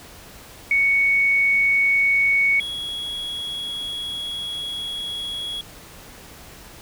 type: tone pair in turn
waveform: sine / triangle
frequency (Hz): 2225 / 3334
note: C#7 / G#7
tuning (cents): +6 / +6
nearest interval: perfect fifth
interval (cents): 700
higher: second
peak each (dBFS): -15 / -25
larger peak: first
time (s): 0.71-2.6 / 2.6-5.61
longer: second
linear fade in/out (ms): 2
effects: pink hiss -43 dBFS RMS until 6.81 s